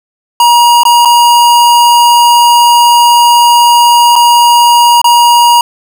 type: tone with dropouts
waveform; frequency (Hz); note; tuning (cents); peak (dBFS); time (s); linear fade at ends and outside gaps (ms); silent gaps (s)
square; 952; A#5; +36; -3; 0.4-5.61; 2; 0.834-0.852 / 1.05-1.055 / 4.156-4.161 / 5.016-5.043
effects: none